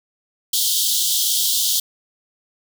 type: high-pass noise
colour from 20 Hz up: pink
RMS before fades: -19 dBFS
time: 0.53-1.8 s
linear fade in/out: 5 ms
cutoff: 3100 Hz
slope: 96 dB/octave
effects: none